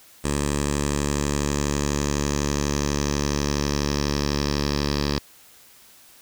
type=tone with low-pass filter sweep; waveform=10% pulse; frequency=72.1 Hz; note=D2; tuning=31 cents flat; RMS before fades=-24 dBFS; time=0.24-5.19 s; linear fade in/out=5 ms; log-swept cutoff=8200 to 5000 Hz; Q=5; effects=white hiss -51 dBFS RMS until 6.21 s